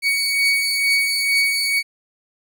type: beating tone pair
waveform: 30% pulse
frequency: 2240 / 2242.2 Hz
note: C#7 / C#7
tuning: +18 / +19 cents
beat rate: 2.2 Hz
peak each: -21 / -15 dBFS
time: 0.02-1.83 s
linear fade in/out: 50 ms
effects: none